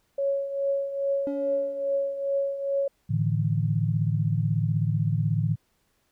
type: tone with tremolo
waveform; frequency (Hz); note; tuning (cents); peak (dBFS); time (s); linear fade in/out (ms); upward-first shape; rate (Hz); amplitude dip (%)
sine; 554.4; C#5; 0; -21; 0.18-2.88; 5; triangle; 2.4; 70
type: tone with exponential decay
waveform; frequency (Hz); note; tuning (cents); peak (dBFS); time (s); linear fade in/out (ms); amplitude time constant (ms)
triangle; 283.4; C#4; +38; -25; 1.27-2.29; 1; 220
type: chord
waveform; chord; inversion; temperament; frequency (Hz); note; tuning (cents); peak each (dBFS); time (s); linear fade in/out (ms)
sine; A suspended fourth; none; equal with one note detuned; 110 / 148.71 / 164.81; A2 / D3 / E3; 0 / +22 / 0; -25 / -26 / -28; 3.09-5.56; 20
effects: pink hiss -70 dBFS RMS until 6.11 s